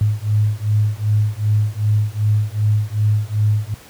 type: beating tone pair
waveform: sine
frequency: 104.6 / 107.2 Hz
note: G#2 / A2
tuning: +13 / -45 cents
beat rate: 2.6 Hz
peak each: -17 dBFS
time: 0.01-3.74 s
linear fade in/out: 0 ms
effects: pink hiss -43 dBFS RMS until 3.89 s + high-pass 60 Hz 12 dB/octave